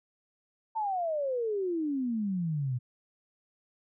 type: exponential sweep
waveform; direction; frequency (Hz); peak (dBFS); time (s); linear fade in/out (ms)
sine; down; 908 to 119.8; -28; 0.75-2.79; 20
effects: none